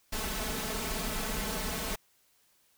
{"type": "noise with comb filter", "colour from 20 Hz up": "pink", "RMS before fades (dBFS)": -34, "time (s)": [0.12, 1.96], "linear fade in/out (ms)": 10, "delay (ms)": 4.6, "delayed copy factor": 0.95, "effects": ["white hiss -68 dBFS RMS until 2.77 s"]}